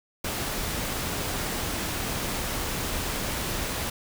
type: noise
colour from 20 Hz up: pink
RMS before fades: -30 dBFS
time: 0.24-3.9 s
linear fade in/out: 5 ms
effects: none